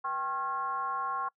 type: tone with frequency modulation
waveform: sine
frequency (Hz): 1081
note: C#6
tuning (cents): -44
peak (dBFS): -30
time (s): 0.04-1.29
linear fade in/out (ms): 10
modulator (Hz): 298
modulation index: 0.88
effects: noise-tail reverb RT60 0.1 s tail -25 dB re dry